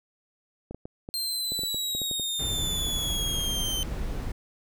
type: clicks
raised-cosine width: 2 ms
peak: -24 dBFS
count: 12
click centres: 0.71 / 0.746 / 0.855 / 1.089 / 1.52 / 1.592 / 1.635 / 1.745 / 1.95 / 2.017 / 2.113 / 2.197 s
type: exponential sweep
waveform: sawtooth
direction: down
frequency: 4184 to 3079 Hz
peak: -25 dBFS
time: 1.14-3.83 s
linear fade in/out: 0 ms
type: noise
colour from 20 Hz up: brown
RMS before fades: -32 dBFS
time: 2.39-4.32 s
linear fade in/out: 5 ms
effects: none